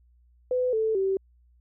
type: tone with pitch steps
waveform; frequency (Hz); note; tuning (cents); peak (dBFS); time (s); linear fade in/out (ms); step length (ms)
sine; 503 / 440.4 / 385.6; B4 / A4 / G4; +32 / +2 / -28; -22; 0.51-1.17; 2; 220
effects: added 60 Hz sine -57 dBFS peak until 1.6 s